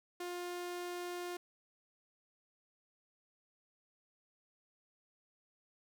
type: tone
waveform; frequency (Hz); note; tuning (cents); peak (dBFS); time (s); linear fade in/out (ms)
sawtooth; 353.7; F4; +22; -36; 0.2-1.37; 5
effects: none